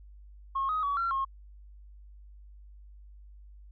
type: tone with pitch steps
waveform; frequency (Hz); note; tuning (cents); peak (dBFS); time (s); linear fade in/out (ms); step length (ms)
sine; 1084 / 1258 / 1132 / 1366 / 1079; C#6 / D#6 / C#6 / F6 / C#6; -39 / +19 / +36 / -39 / -47; -26; 0.55-1.25; 10; 140
effects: tanh soft clip ceiling -22 dBFS + added 50 Hz sine -48 dBFS peak until 3.71 s